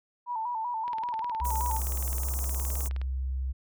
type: tone with vibrato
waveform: sine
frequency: 928 Hz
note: A#5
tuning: 8 cents flat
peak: -29 dBFS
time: 0.26-1.81 s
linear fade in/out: 50 ms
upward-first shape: square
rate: 5.2 Hz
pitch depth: 78 cents each way
type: click train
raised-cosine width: 0.3 ms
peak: -27 dBFS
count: 42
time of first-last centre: 0.88-3.015 s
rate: 19.2 Hz
type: tone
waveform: sine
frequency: 65.41 Hz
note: C2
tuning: in tune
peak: -28 dBFS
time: 1.4-3.53 s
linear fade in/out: 20 ms
type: band-stop noise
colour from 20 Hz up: white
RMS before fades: -36 dBFS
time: 1.44-2.89 s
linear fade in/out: 20 ms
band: 1200 to 5900 Hz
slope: 48 dB/octave
effects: none